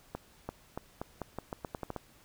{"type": "accelerating click train", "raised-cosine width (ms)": 1, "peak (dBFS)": -22, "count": 12, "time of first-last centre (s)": [0.15, 1.963], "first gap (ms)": 340, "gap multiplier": 0.84, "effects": ["pink hiss -61 dBFS RMS until 2.24 s"]}